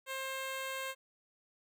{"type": "tone", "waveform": "10% pulse", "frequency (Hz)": 531, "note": "C5", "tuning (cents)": 25, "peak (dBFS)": -29, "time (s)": [0.06, 0.95], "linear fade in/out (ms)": 50, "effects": []}